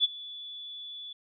sine tone with ADSR envelope, 3448 Hz, A7, 36 cents flat, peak -18 dBFS, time 0-1.13 s, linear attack 41 ms, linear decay 24 ms, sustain -21 dB, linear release 6 ms, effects none

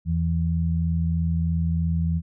sine tone pair together, 83.1 / 166.2 Hz, E2 / E3, +15 / +15 cents, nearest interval octave, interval 1200 cents, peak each -23 dBFS, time 0.05-2.22 s, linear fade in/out 50 ms, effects none

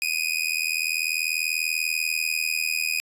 sawtooth tone with amplitude modulation, 2489 Hz, D#7, in tune, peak -16 dBFS, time 0.02-3 s, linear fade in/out 0 ms, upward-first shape sine, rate 80.3 Hz, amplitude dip 95%, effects resampled to 32000 Hz

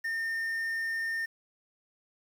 triangle tone with quantisation, 1817 Hz, A#6, 45 cents flat, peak -28 dBFS, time 0.04-1.26 s, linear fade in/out 10 ms, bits 9, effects none

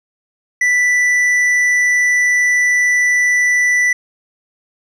triangle tone with tanh clipping, 1975.5 Hz, B6, in tune, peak -12 dBFS, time 0.61-3.93 s, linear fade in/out 5 ms, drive 11 dB, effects none

